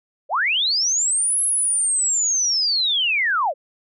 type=linear two-way sweep; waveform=sine; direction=up then down; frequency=490.2 to 10900 to 490.2 Hz; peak=-17 dBFS; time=0.29-3.54 s; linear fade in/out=50 ms; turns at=1.42 s; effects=none